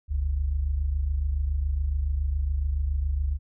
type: tone pair together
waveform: sine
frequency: 44.46 / 71.6 Hz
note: F1 / D2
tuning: +32 / -43 cents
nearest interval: minor sixth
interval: 825 cents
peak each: -29 / -24 dBFS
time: 0.08-3.39 s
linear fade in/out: 50 ms
effects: none